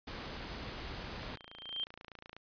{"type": "noise", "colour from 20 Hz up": "pink", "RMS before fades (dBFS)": -43, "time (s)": [0.07, 1.36], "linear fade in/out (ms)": 5}
{"type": "click train", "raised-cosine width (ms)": 0.3, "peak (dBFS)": -32, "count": 35, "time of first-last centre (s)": [1.16, 2.366], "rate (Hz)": 28.2}
{"type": "tone with exponential growth", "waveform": "sine", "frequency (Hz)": 3161, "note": "G7", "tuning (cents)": 14, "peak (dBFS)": -32, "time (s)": [1.28, 1.84], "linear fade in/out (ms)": 1, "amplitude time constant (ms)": 120}
{"effects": ["resampled to 11025 Hz"]}